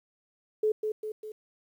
sine tone with echo, 430 Hz, A4, 40 cents flat, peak -22 dBFS, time 0.63-0.72 s, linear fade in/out 5 ms, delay 200 ms, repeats 3, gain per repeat -5 dB, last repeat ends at 1.32 s, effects 10-bit

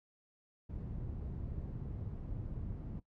white low-pass noise, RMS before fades -42 dBFS, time 0.69-3 s, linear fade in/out 10 ms, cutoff 130 Hz, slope 12 dB/octave, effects noise-tail reverb RT60 0.1 s tail -17 dB re dry

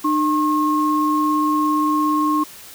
sine tone pair together, 302.9 / 1078 Hz, D#4 / C#6, -46 / -49 cents, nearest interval octave + minor seventh, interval 2197 cents, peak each -18 dBFS, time 0.04-2.44 s, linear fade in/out 10 ms, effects white hiss -40 dBFS RMS until 2.74 s

